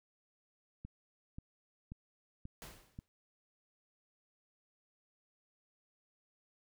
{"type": "click train", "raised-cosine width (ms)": 5, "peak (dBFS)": -33, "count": 5, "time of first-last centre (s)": [0.85, 2.989], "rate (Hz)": 1.87}
{"type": "noise with exponential decay", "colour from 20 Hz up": "pink", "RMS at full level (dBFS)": -47, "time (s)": [2.62, 3.08], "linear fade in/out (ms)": 0, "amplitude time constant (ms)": 100}
{"effects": []}